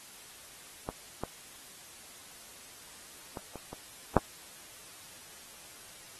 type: clicks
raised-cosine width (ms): 1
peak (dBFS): -20 / -20 / -26 / -28 / -28 / -6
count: 6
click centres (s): 0.889 / 1.236 / 3.372 / 3.557 / 3.73 / 4.167
effects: white hiss -51 dBFS RMS until 6.19 s + AAC 32 kbps